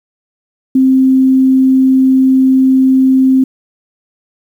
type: tone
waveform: sine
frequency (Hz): 262.6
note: C4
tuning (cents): +6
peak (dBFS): -5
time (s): 0.75-3.44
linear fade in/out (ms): 5
effects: 7-bit